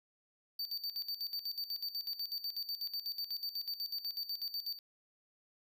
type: tone with tremolo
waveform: square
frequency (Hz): 4594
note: D8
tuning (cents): -39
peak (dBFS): -36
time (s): 0.59-4.79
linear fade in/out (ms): 5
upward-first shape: square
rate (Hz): 8.1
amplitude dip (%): 75
effects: none